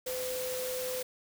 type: tone in noise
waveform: sine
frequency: 508 Hz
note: B4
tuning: 49 cents sharp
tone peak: -34 dBFS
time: 0.06-1.03 s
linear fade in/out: 10 ms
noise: white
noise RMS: -39 dBFS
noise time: 0.06-1.03 s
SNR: +2 dB
effects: none